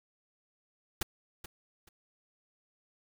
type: noise with echo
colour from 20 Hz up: pink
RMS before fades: -31 dBFS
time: 1.01-1.03 s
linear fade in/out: 5 ms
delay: 430 ms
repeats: 2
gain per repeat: -13 dB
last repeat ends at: 1.89 s
effects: none